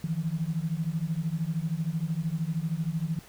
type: beating tone pair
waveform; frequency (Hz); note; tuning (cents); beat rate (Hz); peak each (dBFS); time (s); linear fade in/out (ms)
sine; 155.7 / 168.7; D#3 / E3; +2 / +40; 13; -30; 0.04-3.19; 2
effects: pink hiss -52 dBFS RMS until 3.28 s